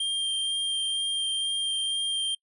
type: tone with vibrato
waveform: square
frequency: 3184 Hz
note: G7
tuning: 26 cents sharp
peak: -26 dBFS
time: 0-2.35 s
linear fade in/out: 5 ms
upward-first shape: sine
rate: 2.1 Hz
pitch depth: 9 cents each way
effects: noise-tail reverb RT60 0.1 s tail -26 dB re dry + resampled to 32000 Hz